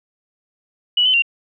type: tone with pitch steps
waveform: sine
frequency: 2942 / 3042 / 2768 Hz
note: F#7 / F#7 / F7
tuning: -11 / +47 / -16 cents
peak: -12 dBFS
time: 0.97-1.222 s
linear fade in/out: 5 ms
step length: 84 ms
effects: none